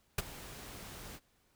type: noise with ADSR envelope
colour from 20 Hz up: pink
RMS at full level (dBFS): -30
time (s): 0.18-1.2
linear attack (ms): 5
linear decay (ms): 24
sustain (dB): -18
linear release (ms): 53
effects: pink hiss -72 dBFS RMS until 1.55 s